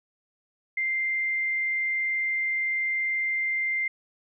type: tone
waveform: sine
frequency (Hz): 2093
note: C7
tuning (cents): 0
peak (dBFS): -24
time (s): 0.77-3.88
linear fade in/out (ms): 5
effects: none